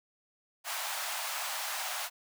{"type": "high-pass noise", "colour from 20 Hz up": "pink", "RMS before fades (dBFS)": -36, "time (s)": [0.64, 2.1], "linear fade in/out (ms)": 50, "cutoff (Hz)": 660, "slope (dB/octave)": 48, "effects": []}